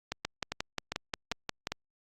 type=two click trains; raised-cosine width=0.2 ms; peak=-15 / -14 dBFS; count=5 / 9; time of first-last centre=0.12-1.72 / 0.25-1.671 s; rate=2.5 / 5.63 Hz; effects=Opus 48 kbps